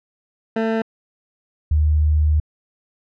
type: tone pair in turn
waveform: 20% pulse / sine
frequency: 223.6 / 76.19 Hz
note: A3 / D#2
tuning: +28 / -36 cents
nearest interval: octave + perfect fifth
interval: 1864 cents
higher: first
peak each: -13 dBFS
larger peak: neither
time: 0.56-0.82 / 1.71-2.4 s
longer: second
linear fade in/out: 5 ms
effects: low-pass 2000 Hz 12 dB/octave